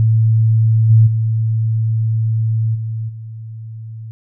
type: tone with level steps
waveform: sine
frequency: 111.5 Hz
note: A2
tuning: 23 cents sharp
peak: -9 / -5 / -13 / -19 / -27 dBFS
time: 0-4.11 s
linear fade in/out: 0 ms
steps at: 0.89 / 1.06 / 2.74 / 3.08 s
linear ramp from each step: 20 ms
effects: none